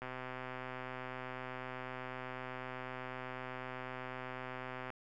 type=click train; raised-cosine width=0.5 ms; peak=-28 dBFS; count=626; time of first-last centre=0.02-4.903 s; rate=128 Hz; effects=none